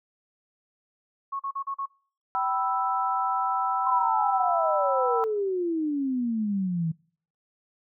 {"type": "tone bursts", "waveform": "sine", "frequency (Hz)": 1100, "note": "C#6", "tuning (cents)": -14, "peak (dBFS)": -28, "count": 5, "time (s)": [1.32, 1.86], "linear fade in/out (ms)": 10, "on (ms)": 76, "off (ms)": 40}
{"type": "chord", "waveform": "sine", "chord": "E minor", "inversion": "first", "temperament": "equal with one note detuned", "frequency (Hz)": [772.3, 987.8, 1318.5], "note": ["G5", "B5", "E6"], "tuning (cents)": [-26, 0, 0], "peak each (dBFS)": -28, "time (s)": [2.35, 5.24], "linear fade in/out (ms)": 0}
{"type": "exponential sweep", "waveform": "sine", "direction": "down", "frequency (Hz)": [1046.5, 158.1], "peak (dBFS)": -24, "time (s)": [3.86, 6.92], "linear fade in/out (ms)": 10}
{"effects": ["noise-tail reverb RT60 0.5 s tail -24 dB re dry"]}